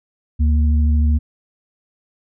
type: tone pair together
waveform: sine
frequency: 73.36 / 233.1 Hz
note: D2 / A#3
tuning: -1 / 0 cents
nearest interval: octave + minor sixth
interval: 2001 cents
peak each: -12 / -24 dBFS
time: 0.39-1.19 s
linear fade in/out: 20 ms
effects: none